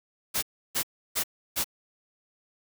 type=noise bursts; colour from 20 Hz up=white; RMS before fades=-27 dBFS; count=4; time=0.34-1.644 s; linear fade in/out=20 ms; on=86 ms; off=320 ms; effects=none